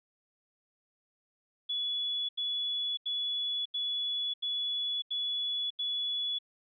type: tone bursts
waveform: sine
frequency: 3410 Hz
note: G#7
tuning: 45 cents sharp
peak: -30 dBFS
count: 7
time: 1.69-6.388 s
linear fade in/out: 10 ms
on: 600 ms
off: 83 ms
effects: none